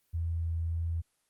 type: tone with vibrato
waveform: sine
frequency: 83 Hz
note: E2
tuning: 12 cents sharp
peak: -29 dBFS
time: 0.13-1.02 s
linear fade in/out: 20 ms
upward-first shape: triangle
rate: 1.7 Hz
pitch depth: 9 cents each way
effects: white hiss -74 dBFS RMS until 1.29 s + Opus 24 kbps